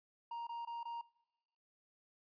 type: tone bursts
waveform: triangle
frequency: 936 Hz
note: A#5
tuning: 7 cents sharp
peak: -39 dBFS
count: 4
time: 0.31-1.013 s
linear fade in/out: 5 ms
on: 160 ms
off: 21 ms
effects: noise-tail reverb RT60 1.0 s tail -23 dB re dry + resampled to 11025 Hz